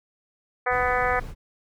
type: harmonic tone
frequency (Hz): 249.1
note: B3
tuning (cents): +15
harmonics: 2 / 3 / 4 / 5 / 6 / 7 / 8 / 9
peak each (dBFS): -27 / -26 / -31 / -28 / -31 / -29 / -31 / -36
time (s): 0.66-1.2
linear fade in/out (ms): 10
type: noise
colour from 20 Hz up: brown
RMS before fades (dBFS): -35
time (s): 0.69-1.35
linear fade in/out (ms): 50
effects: none